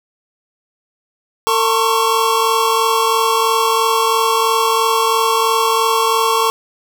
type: tone cluster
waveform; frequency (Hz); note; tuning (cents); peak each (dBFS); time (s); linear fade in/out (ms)
square; 452 / 902 / 1075 / 1118; A4 / A5 / C6 / C#6; +47 / +43 / +47 / +14; -19; 1.47-6.5; 0
effects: none